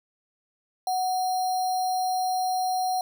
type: tone with sample-and-hold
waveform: sine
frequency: 740 Hz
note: F#5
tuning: in tune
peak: -23 dBFS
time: 0.87-3.01 s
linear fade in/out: 2 ms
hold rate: 4900 Hz
effects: none